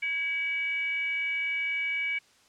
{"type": "tone with frequency modulation", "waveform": "sine", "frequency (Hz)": 2278, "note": "C#7", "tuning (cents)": 47, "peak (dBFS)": -27, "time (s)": [0.02, 2.19], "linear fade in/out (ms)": 10, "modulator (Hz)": 632, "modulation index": 0.42, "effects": ["white hiss -61 dBFS RMS until 2.48 s", "low-pass 7000 Hz 12 dB/octave"]}